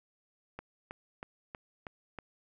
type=click train; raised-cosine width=0.5 ms; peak=-26 dBFS; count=6; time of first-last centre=0.59-2.187 s; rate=3.13 Hz; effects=none